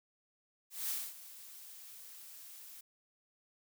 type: noise with ADSR envelope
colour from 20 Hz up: blue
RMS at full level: -36 dBFS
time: 0.7-2.81 s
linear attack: 190 ms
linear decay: 240 ms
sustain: -16 dB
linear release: 7 ms
effects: none